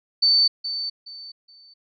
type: tone with echo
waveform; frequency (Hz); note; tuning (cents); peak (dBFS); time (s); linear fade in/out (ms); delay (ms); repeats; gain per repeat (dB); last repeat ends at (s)
sine; 4536; C#8; +39; -14; 0.22-0.48; 10; 420; 3; -11; 1.74
effects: none